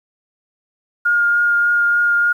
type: tone with vibrato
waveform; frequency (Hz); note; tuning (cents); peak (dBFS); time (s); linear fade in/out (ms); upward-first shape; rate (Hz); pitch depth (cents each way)
sine; 1418; F6; +26; -12; 1.05-2.33; 10; triangle; 3.4; 11
effects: 8-bit